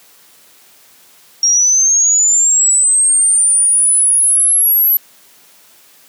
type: linear sweep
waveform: sine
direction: up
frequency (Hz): 5580 to 11840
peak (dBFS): -8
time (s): 1.43-4.97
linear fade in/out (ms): 2
effects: white hiss -46 dBFS RMS until 6.08 s + high-pass 150 Hz 12 dB/octave